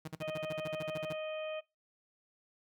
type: tone bursts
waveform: sawtooth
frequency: 157.3 Hz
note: D#3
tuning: 19 cents sharp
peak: -35 dBFS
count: 15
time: 0.05-1.129 s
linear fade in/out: 5 ms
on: 29 ms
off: 46 ms
type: harmonic tone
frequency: 622 Hz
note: D#5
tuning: 1 cent flat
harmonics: 1 / 2 / 3 / 4 / 5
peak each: -37 / -50 / -56 / -47 / -51 dBFS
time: 0.2-1.61 s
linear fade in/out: 20 ms
effects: noise-tail reverb RT60 0.2 s tail -20 dB re dry